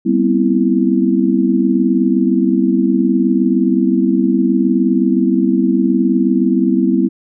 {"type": "chord", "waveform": "sine", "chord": "C major seventh", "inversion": "second", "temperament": "equal with one note detuned", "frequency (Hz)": [196, 242.3, 261.6, 329.6], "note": ["G3", "B3", "C4", "E4"], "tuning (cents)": [0, -33, 0, 0], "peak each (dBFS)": -16, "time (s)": [0.05, 7.09], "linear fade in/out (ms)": 20, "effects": []}